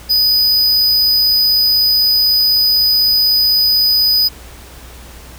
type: tone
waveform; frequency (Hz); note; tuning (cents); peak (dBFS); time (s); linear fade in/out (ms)
square; 4978; D#8; 0; -10; 0.09-4.29; 20
effects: added 61 Hz sine -36 dBFS peak until 5.38 s + pink hiss -38 dBFS RMS until 5.38 s